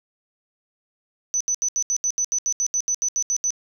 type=tone bursts; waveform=sine; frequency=6000 Hz; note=F#8; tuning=23 cents sharp; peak=-19 dBFS; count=16; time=1.34-3.505 s; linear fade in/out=0 ms; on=65 ms; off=75 ms; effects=none